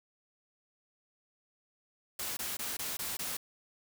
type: noise bursts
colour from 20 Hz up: white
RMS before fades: -37 dBFS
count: 6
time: 2.19-3.37 s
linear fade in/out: 5 ms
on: 180 ms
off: 20 ms
effects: none